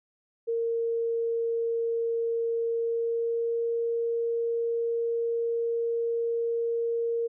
sine tone with pitch glide, 461.5 to 464.7 Hz, A#4 to A#4, -17 to -5 cents, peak -25 dBFS, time 0.47-7.28 s, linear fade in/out 20 ms, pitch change +12 cents, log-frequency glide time 2.68-3.63 s, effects none

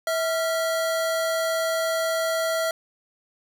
square tone pair together, 651 / 1379.4 Hz, E5 / F6, -22 / -22 cents, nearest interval octave + minor second, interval 1300 cents, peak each -24 / -30 dBFS, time 0.07-2.71 s, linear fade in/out 2 ms, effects none

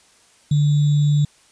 sine tone with sample-and-hold, 146.83 Hz, D3, in tune, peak -13 dBFS, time 0.51-1.25 s, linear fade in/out 5 ms, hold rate 3675 Hz, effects white hiss -54 dBFS RMS until 1.51 s + resampled to 22050 Hz

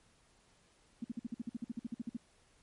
sine tone bursts, 233.8 Hz, A#3, 5 cents sharp, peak -35 dBFS, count 16, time 1.02-2.169 s, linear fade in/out 5 ms, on 24 ms, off 51 ms, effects pink hiss -68 dBFS RMS until 2.62 s + MP3 48 kbps

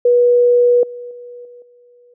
sine tone with level steps, 486 Hz, B4, 28 cents flat, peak -8 / -27 / -31 / -36 / -45 dBFS, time 0.05-2.14 s, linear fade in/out 5 ms, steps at 0.83 / 1.11 / 1.45 / 1.62 s, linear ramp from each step 2 ms, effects none

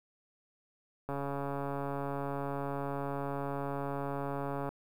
click train, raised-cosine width 1 ms, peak -23 dBFS, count 505, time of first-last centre 1.09-4.69 s, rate 140 Hz, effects 9-bit

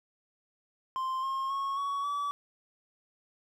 triangle tone with pitch steps, 1046.5 / 1071 / 1096 / 1121.6 / 1147.8 Hz, C6 / C6 / C#6 / C#6 / D6, 0 / +40 / -20 / +20 / -40 cents, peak -28 dBFS, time 0.96-2.31 s, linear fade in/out 0 ms, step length 270 ms, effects none

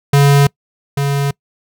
square tone pair in turn, 141.4 / 140.76 Hz, C#3 / C#3, +35 / +27 cents, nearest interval unison, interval 8 cents, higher first, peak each -7 / -14 dBFS, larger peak first, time 0.13-0.47 / 0.97-1.31 s, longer neither, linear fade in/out 5 ms, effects noise-tail reverb RT60 0.1 s tail -25 dB re dry

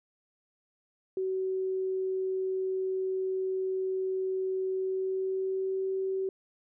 sine tone with pitch glide, 377.5 to 382.1 Hz, F#4 to G4, +35 to -44 cents, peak -28 dBFS, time 1.17-6.29 s, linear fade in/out 2 ms, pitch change +21 cents, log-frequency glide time 4.71-5.88 s, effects none

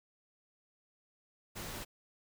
pink noise, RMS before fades -43 dBFS, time 1.55-1.85 s, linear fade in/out 20 ms, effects none

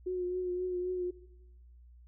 sine tone with vibrato, 362.4 Hz, F#4, 36 cents flat, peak -31 dBFS, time 0.06-1.11 s, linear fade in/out 10 ms, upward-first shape triangle, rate 3.8 Hz, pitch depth 33 cents each way, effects noise-tail reverb RT60 1.0 s tail -19 dB re dry + added 60 Hz sine -53 dBFS peak until 2.07 s

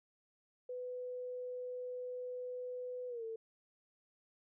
sine tone with pitch glide, 498.8 to 449.5 Hz, B4 to A4, +17 to +37 cents, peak -40 dBFS, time 0.69-3.36 s, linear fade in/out 5 ms, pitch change -180 cents, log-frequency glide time 3.08-3.24 s, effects none

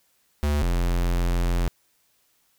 square tone pair in turn, 73.42 / 43.55 Hz, D2 / F1, 0 / -4 cents, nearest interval major sixth, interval 904 cents, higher first, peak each -21 dBFS, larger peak neither, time 0.43-0.62 / 0.62-1.68 s, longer second, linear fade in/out 0 ms, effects white hiss -66 dBFS RMS until 2.58 s

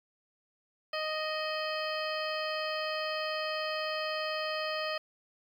harmonic tone with a mistuned harmonic, 621 Hz, D#5, 3 cents flat, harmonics 1 / 2 / 3 / 4 / 5 / 7 / 8, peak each -35 / -38 / -40 / -41 / -42 / -43 / -44 dBFS, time 0.93-4.98 s, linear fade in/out 5 ms, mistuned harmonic 4, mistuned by +45 cents, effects 10-bit

